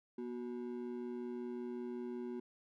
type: ring-modulated tone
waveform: triangle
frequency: 304.8 Hz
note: D#4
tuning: 36 cents flat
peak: -35 dBFS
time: 0.18-2.4 s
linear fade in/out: 5 ms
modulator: 62.7 Hz
effects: none